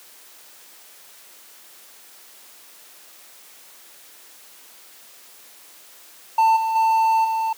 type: tone with level steps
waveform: triangle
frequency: 893 Hz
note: A5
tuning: 25 cents sharp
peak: -11 / -18 / -13 / -18 dBFS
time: 6.38-7.53 s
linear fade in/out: 5 ms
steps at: 6.56 / 6.75 / 7.24 s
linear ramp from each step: 10 ms
effects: white hiss -47 dBFS RMS until 7.57 s + high-pass 300 Hz 12 dB/octave